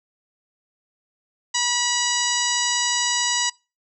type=harmonic tone; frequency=971 Hz; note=B5; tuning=30 cents flat; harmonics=1 / 2 / 3 / 4 / 5 / 6 / 7 / 8; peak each=-28 / -28 / -28 / -28 / -28 / -28 / -28 / -28 dBFS; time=1.54-3.5 s; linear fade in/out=10 ms; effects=noise-tail reverb RT60 0.3 s tail -25 dB re dry